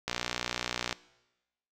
click train, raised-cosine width 0.2 ms, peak -13 dBFS, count 52, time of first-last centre 0.08-0.927 s, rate 60.2 Hz, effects noise-tail reverb RT60 1.0 s tail -20 dB re dry

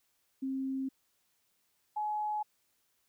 sine tone pair in turn, 266.4 / 845.8 Hz, C4 / G#5, +31 / +31 cents, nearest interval octave + minor sixth, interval 2000 cents, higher second, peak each -32 / -31 dBFS, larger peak second, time 0.42-0.89 / 1.96-2.43 s, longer neither, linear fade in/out 10 ms, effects white hiss -75 dBFS RMS until 3.08 s

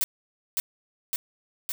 blue noise with echo, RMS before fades -24 dBFS, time 0.01-0.04 s, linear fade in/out 0 ms, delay 560 ms, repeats 3, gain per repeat -2 dB, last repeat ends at 1.72 s, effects none

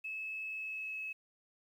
sine tone with pitch glide, 2596 to 2580 Hz, E7 to E7, -27 to -38 cents, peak -38 dBFS, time 0.04-1.13 s, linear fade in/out 10 ms, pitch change -11 cents, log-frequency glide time 0.39-1.02 s, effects 11-bit

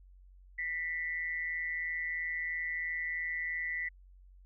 sine tone with amplitude modulation, 1975.5 Hz, B6, in tune, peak -30 dBFS, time 0.58-3.89 s, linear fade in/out 10 ms, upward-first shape sine, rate 163 Hz, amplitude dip 65%, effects added 46 Hz sine -54 dBFS peak until 4.45 s

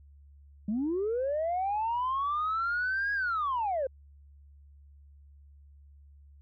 sine linear two-way sweep, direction up then down, 195.9 to 1661.2 to 502 Hz, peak -26 dBFS, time 0.68-3.87 s, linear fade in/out 5 ms, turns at 3.13 s, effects tanh soft clip ceiling -24 dBFS + added 71 Hz sine -52 dBFS peak until 6.41 s

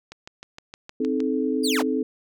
click train, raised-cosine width 0.2 ms, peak -21 dBFS, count 8, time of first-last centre 0.12-1.204 s, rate 6.46 Hz
sine chord, A diminished, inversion first, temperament equal with one note detuned, 261.6 / 311.1 / 433.7 Hz, C4 / Eb4 / A4, 0 / 0 / -25 cents, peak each -24 / -27 / -26 dBFS, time 1-2.03 s, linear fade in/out 5 ms
30% pulse linear sweep, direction down, 5000 to 92.9 Hz, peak -21 dBFS, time 1.63-1.83 s, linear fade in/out 20 ms
effects none

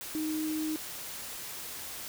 sine tone in noise, 311.1 Hz, D#4, in tune, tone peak -30 dBFS, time 0.15-0.76 s, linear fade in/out 0 ms, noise white, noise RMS -41 dBFS, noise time 0.01-2.08 s, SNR +8 dB, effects none

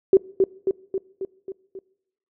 sine tone with echo, 383.9 Hz, G4, 36 cents flat, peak -9 dBFS, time 0.13-0.17 s, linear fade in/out 2 ms, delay 270 ms, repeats 6, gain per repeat -4 dB, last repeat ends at 1.79 s, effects noise-tail reverb RT60 0.8 s tail -23 dB re dry

